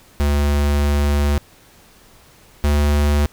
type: tone pair in turn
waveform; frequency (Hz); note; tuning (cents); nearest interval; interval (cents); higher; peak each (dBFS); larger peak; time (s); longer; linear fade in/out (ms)
square; 72.3 / 73.22; D2 / D2; -27 / -5; unison; 22; second; -15 / -14; second; 0.2-1.38 / 2.64-3.26; first; 0
effects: pink hiss -49 dBFS RMS until 3.32 s